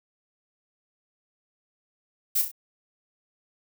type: noise with echo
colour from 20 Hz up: violet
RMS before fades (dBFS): -23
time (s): 2.35-2.42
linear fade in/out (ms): 10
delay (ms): 32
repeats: 3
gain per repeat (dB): -6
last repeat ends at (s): 2.516
effects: none